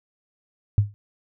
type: tone with exponential decay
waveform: sine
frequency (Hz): 102.8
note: G#2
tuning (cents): -17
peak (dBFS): -10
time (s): 0.78-0.94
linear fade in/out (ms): 0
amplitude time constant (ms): 34
effects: none